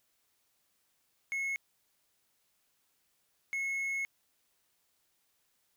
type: tone bursts at uneven times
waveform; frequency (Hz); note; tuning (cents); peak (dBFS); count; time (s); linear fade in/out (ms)
triangle; 2180; C#7; -29; -30; 2; 1.32-1.56 / 3.53-4.05; 0
effects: white hiss -75 dBFS RMS until 5.76 s